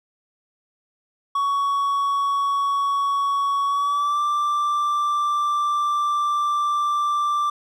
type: tone with pitch glide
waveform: triangle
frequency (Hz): 1120 to 1177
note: C#6 to D6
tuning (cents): +18 to +3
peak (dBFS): -17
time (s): 1.35-7.5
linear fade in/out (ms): 5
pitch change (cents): +85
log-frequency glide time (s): 3.67-4.21
effects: none